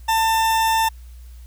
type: tone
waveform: 40% pulse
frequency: 894 Hz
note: A5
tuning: 27 cents sharp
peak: -15 dBFS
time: 0.08-0.89 s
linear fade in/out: 10 ms
effects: added 60 Hz sine -37 dBFS peak until 1.46 s + white hiss -56 dBFS RMS until 1.46 s